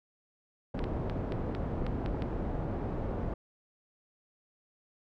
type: low-pass noise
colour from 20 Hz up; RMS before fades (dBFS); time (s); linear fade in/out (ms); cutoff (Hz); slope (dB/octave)
pink; -34; 0.74-3.34; 5; 640; 12
type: clicks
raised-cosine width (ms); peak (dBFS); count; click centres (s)
0.3; -25; 8; 0.792 / 0.841 / 1.098 / 1.322 / 1.55 / 1.866 / 2.061 / 2.222
effects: none